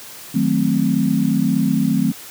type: chord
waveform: sine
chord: D# diminished seventh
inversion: none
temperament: equal with one note detuned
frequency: 156.46 / 185 / 220 / 261.6 Hz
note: D#3 / F#3 / A3 / C4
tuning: +10 / 0 / 0 / 0 cents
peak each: -22 / -20 / -19 / -19 dBFS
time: 0.34-2.12 s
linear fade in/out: 10 ms
effects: white hiss -37 dBFS RMS until 2.3 s + high-pass 80 Hz 12 dB/octave